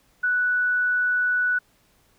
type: tone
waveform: sine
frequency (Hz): 1480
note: F#6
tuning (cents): 0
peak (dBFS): -19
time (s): 0.23-1.59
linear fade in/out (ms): 10
effects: pink hiss -62 dBFS RMS until 2.18 s